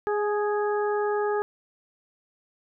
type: harmonic tone with a mistuned harmonic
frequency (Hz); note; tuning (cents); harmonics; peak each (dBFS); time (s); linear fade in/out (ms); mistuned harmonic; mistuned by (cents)
414.9; G#4; -2; 1 / 2 / 3 / 4; -24 / -30 / -34 / -36; 0.07-1.42; 0; 2; +18
effects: none